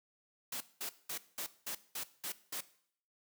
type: noise bursts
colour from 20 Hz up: white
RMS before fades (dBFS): -40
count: 8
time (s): 0.52-2.608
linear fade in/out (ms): 5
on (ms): 86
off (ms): 200
effects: noise-tail reverb RT60 0.6 s tail -17 dB re dry + high-pass 150 Hz 12 dB/octave